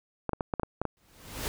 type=clicks; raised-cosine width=1 ms; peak=-15 dBFS; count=8; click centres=0.293 / 0.333 / 0.408 / 0.538 / 0.597 / 0.633 / 0.816 / 0.853 s
type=noise with exponential growth; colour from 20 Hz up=pink; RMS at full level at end=-31 dBFS; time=0.97-1.48 s; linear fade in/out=0 ms; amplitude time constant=110 ms
effects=none